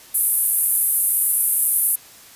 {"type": "band-pass noise", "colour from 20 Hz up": "pink", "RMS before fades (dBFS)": -19, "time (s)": [0.14, 1.96], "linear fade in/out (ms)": 10, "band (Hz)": [10000, 13000], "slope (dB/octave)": 48, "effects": ["white hiss -45 dBFS RMS until 2.35 s", "resampled to 32000 Hz"]}